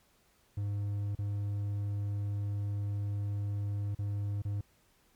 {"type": "tone with dropouts", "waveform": "triangle", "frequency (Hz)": 101.8, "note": "G#2", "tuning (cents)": -34, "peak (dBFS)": -29, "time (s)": [0.57, 4.61], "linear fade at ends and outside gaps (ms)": 5, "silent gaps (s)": [[1.152, 1.187], [3.949, 3.988], [4.42, 4.45]], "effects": ["pink hiss -68 dBFS RMS until 5.15 s", "MP3 96 kbps"]}